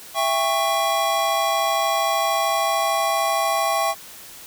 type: chord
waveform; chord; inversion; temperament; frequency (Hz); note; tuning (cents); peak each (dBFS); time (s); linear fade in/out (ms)
square; C# diminished; first; just; 665.2 / 798.3 / 1108.7; E5 / G5 / C#6; +16 / +31 / 0; -24; 0.14-3.95; 50
effects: white hiss -41 dBFS RMS until 4.46 s